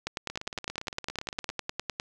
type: two click trains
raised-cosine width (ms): 0.2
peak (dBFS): -13 / -20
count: 20 / 22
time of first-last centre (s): 0.07-1.999 / 0.3-1.5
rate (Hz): 9.85 / 17.5
effects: none